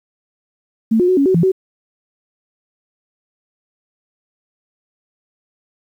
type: tone with pitch steps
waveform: sine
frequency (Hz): 223.2 / 358.2 / 370.1 / 278.4 / 375.4 / 168.5 / 377.8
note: A3 / F4 / F#4 / C#4 / F#4 / E3 / F#4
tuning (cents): +25 / +44 / 0 / +8 / +25 / +38 / +36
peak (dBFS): -10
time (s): 0.91-1.519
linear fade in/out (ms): 10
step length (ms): 87
effects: 8-bit

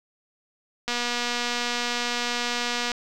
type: click train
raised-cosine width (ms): 0.2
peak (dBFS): -10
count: 492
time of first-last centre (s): 0.88-2.917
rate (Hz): 241
effects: none

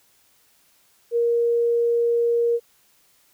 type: tone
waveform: sine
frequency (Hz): 470.1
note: A#4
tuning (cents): +15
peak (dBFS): -17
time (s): 1.11-2.6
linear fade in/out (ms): 50
effects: white hiss -60 dBFS RMS until 3.33 s

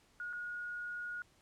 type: tone with dropouts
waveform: sine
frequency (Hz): 1443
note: F#6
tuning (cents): -44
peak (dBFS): -39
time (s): 0.2-1.22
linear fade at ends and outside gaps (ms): 1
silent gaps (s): 0.329-0.333
effects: pink hiss -68 dBFS RMS until 1.41 s + low-pass 10000 Hz 12 dB/octave

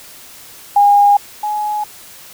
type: tone pair in turn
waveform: sine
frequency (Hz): 814 / 841.2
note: G#5 / G#5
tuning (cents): -35 / +22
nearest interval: minor second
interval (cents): 57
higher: second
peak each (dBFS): -6 / -16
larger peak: first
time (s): 0.76-1.17 / 1.43-1.84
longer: neither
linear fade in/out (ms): 5
effects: white hiss -38 dBFS RMS until 2.33 s

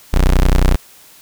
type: tone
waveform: 30% pulse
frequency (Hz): 30.87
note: B0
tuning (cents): 0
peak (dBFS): -6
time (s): 0.13-0.76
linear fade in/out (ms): 10
effects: white hiss -44 dBFS RMS until 1.21 s

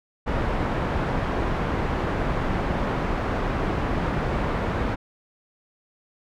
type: low-pass noise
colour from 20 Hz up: pink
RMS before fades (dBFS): -25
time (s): 0.26-4.96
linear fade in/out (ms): 20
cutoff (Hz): 1500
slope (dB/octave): 12
effects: none

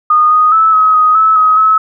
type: tone with pitch steps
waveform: sine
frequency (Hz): 1229 / 1243 / 1308 / 1274 / 1252 / 1301 / 1266 / 1292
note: D#6 / D#6 / E6 / D#6 / D#6 / E6 / D#6 / E6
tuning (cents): -22 / -2 / -14 / +41 / +10 / -23 / +30 / -35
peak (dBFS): -5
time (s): 0.1-1.78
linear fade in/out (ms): 5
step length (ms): 210
effects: none

